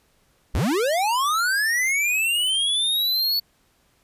square linear sweep, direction up, 33.23 to 4465 Hz, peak -20 dBFS, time 0.54-3.4 s, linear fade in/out 10 ms, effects pink hiss -63 dBFS RMS until 4.03 s + resampled to 32000 Hz

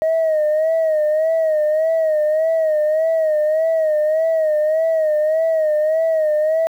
sine tone with vibrato, 628 Hz, D#5, 16 cents sharp, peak -12 dBFS, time 0.02-6.67 s, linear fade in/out 0 ms, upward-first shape sine, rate 1.7 Hz, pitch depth 67 cents each way, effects tanh soft clip ceiling -12 dBFS + 8-bit

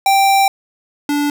square tone pair in turn, 784 / 290.6 Hz, G5 / D4, 0 / -18 cents, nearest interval octave + perfect fourth, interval 1718 cents, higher first, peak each -10 / -15 dBFS, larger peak first, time 0.06-0.48 / 1.09-1.3 s, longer first, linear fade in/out 2 ms, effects none

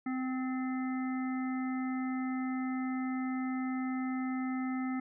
harmonic tone with a mistuned harmonic, 258.5 Hz, C4, 21 cents flat, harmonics 1 / 3 / 5 / 7 / 8, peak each -32 / -44 / -45 / -51 / -47 dBFS, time 0.06-5 s, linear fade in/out 5 ms, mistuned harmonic 7, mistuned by -29 cents, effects none

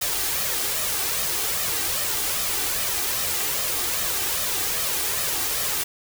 white noise with flanger, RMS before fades -25 dBFS, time 0.01-5.84 s, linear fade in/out 10 ms, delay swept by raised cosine 1.6 to 2.6 ms, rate 2.5 Hz, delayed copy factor +0.55, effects none

